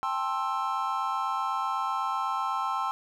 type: chord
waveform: triangle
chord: A minor seventh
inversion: third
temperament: just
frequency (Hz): 792 / 880 / 1056 / 1320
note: G5 / A5 / C6 / E6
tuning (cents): +18 / 0 / +16 / +2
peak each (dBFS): -32 / -33 / -29 / -30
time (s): 0.03-2.91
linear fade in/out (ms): 0
effects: none